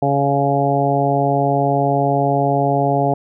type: harmonic tone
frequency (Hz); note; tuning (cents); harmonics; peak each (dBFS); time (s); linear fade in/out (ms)
140; C#3; +18; 1 / 2 / 3 / 4 / 5 / 6; -20 / -22 / -22 / -22 / -18 / -23; 0.02-3.14; 5
effects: none